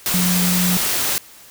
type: tone in noise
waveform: sine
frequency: 180 Hz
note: F#3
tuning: 47 cents flat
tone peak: -17 dBFS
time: 0.14-0.77 s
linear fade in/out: 0 ms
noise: white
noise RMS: -20 dBFS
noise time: 0.06-1.18 s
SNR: 0 dB
effects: white hiss -44 dBFS RMS until 1.5 s